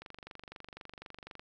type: click train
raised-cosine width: 0.3 ms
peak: -30 dBFS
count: 34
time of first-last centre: 0.02-1.395 s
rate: 24 Hz
effects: none